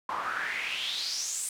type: noise with band-pass filter sweep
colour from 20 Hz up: pink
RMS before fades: -33 dBFS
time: 0.09-1.49 s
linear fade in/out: 2 ms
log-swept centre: 970 to 8900 Hz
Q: 5.1
effects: none